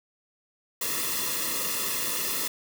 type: noise with comb filter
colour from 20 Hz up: white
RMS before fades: -29 dBFS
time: 0.81-2.48 s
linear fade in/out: 5 ms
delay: 1.3 ms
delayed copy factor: -0.95
effects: none